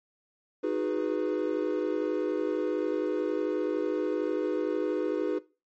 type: chord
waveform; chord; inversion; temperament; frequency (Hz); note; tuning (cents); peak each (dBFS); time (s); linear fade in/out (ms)
triangle; G# minor seventh; second; equal with one note detuned; 311.1 / 364.3 / 415.3 / 493.9; D#4 / F#4 / G#4 / B4; 0 / -27 / 0 / 0; -30; 0.63-5.39; 10
effects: noise-tail reverb RT60 0.3 s tail -19 dB re dry + MP3 32 kbps